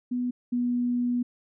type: tone pair in turn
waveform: sine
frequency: 246.9 / 243.9 Hz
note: B3 / B3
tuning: 0 / -21 cents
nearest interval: unison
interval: 21 cents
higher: first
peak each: -25 / -23 dBFS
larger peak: second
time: 0.11-0.31 / 0.52-1.23 s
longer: second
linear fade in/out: 10 ms
effects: none